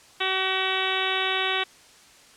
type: harmonic tone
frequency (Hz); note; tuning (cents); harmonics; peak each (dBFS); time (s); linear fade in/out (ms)
378.9; F#4; +41; 1 / 2 / 3 / 4 / 5 / 6 / 7 / 8 / 9 / 10; -32 / -32 / -32 / -32 / -32 / -32 / -32 / -32 / -32 / -32; 0.2-1.64; 10
effects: white hiss -52 dBFS RMS until 2.36 s + low-pass 8000 Hz 12 dB/octave